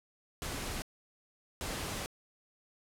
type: noise bursts at uneven times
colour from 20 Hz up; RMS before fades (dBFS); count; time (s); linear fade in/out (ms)
pink; -38; 2; 0.42-0.82 / 1.61-2.06; 0
effects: low-pass 12000 Hz 12 dB/octave